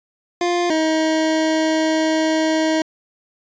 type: tone pair in turn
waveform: 25% pulse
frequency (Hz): 350.1 / 316.7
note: F4 / D#4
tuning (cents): +4 / +31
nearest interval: major second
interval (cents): 173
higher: first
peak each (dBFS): -13 / -12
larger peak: second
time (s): 0.41-0.7 / 0.7-2.82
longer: second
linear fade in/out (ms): 2
effects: resampled to 16000 Hz